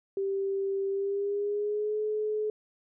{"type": "tone with pitch glide", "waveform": "sine", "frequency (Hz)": [391.5, 426.9], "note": ["G4", "G#4"], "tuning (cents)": [-2, 48], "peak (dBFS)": -27, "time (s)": [0.17, 2.5], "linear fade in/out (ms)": 2, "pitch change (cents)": 150, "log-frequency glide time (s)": [0.89, 1.99], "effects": []}